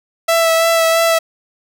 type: tone with vibrato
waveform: sawtooth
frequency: 659.3 Hz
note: E5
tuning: in tune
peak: -7 dBFS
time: 0.28-1.19 s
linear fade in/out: 10 ms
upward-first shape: sine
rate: 3 Hz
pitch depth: 17 cents each way
effects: none